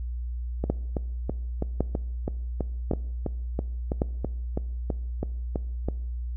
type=two click trains; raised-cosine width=2 ms; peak=-14 / -10 dBFS; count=17 / 4; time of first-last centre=0.64-5.886 / 0.7-4.019 s; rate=3.05 / 0.904 Hz; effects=noise-tail reverb RT60 0.8 s tail -21 dB re dry + added 60 Hz sine -29 dBFS peak until 6.36 s